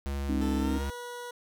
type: tone with vibrato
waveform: square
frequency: 69.5 Hz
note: C#2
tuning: 5 cents sharp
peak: -31 dBFS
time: 0.06-0.9 s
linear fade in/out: 0 ms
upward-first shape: triangle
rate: 12 Hz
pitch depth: 9 cents each way
type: chord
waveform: sine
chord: Ab suspended fourth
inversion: none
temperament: equal with one note detuned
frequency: 207.7 / 270.4 / 311.1 Hz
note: Ab3 / Db4 / Eb4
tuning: 0 / -43 / 0 cents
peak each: -35 / -31 / -32 dBFS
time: 0.28-0.79 s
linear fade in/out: 20 ms
type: tone with pitch glide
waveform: 20% pulse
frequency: 440 to 485.4 Hz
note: A4 to B4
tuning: 0 to -30 cents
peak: -33 dBFS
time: 0.41-1.31 s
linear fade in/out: 5 ms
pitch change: +170 cents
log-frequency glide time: 0.57-0.9 s
effects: none